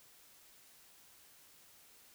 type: silence
effects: white hiss -62 dBFS RMS until 2.14 s